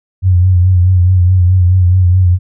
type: tone with vibrato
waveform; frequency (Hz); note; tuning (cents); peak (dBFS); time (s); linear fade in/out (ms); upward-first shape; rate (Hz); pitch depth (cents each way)
sine; 90.9; F#2; -30; -5; 0.22-2.39; 50; sine; 4.7; 53
effects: none